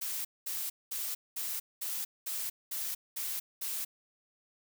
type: noise bursts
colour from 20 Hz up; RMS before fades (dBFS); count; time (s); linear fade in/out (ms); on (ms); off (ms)
blue; -36; 9; 0.01-3.85; 10; 240; 210
effects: none